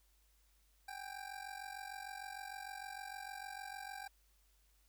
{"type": "ring-modulated tone", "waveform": "25% pulse", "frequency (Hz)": 789, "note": "G5", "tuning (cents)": 11, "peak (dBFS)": -39, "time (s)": [0.88, 4.08], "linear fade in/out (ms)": 2, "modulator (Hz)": 23.3, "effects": ["added 50 Hz sine -70 dBFS peak until 4.88 s", "white hiss -75 dBFS RMS until 4.88 s"]}